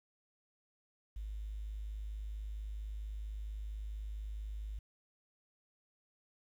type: tone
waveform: sine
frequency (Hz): 52.2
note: G#1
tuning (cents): +10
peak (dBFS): -39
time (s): 1.16-4.79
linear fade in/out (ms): 5
effects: 11-bit